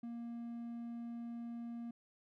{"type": "tone", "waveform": "triangle", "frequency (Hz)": 234.7, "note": "A#3", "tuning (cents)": 12, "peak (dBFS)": -40, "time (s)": [0.03, 1.91], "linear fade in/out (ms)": 5, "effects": []}